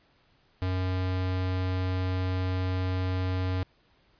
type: tone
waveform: square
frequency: 92.5 Hz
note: F#2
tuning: in tune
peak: -27 dBFS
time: 0.62-3.63 s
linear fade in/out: 0 ms
effects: pink hiss -65 dBFS RMS until 4.19 s + resampled to 11025 Hz